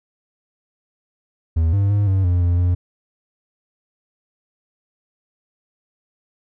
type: tone with pitch steps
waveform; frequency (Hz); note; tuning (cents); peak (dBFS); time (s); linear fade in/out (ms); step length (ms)
triangle; 81.2 / 99.6 / 102.3 / 95.7 / 88.6 / 87.2 / 88.8; E2 / G2 / G#2 / G2 / F2 / F2 / F2; -26 / +28 / -26 / -41 / +25 / -2 / +29; -12; 1.56-2.75; 10; 170
effects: none